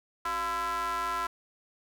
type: ring-modulated tone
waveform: square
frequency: 161.1 Hz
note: E3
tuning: 39 cents flat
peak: -27 dBFS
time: 0.25-1.27 s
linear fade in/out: 5 ms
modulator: 1180 Hz
effects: none